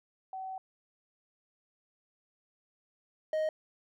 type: tone pair in turn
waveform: sine / triangle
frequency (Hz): 759 / 624.1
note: F#5 / D#5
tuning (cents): +44 / +5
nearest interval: minor third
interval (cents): 339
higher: first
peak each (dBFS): -37 / -26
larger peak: second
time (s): 0.33-0.58 / 3.33-3.49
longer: first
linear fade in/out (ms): 2
effects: none